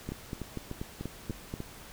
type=two click trains; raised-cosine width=3 ms; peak=-22 / -23 dBFS; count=7 / 6; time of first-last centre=0.09-1.539 / 0.12-1.604 s; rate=4.14 / 3.37 Hz; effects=pink hiss -49 dBFS RMS until 1.92 s